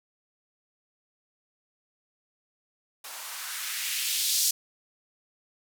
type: noise with band-pass filter sweep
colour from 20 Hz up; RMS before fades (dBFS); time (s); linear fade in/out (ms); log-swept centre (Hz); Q
violet; -30; 3.04-4.51; 5; 700 to 5300; 1.5
effects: none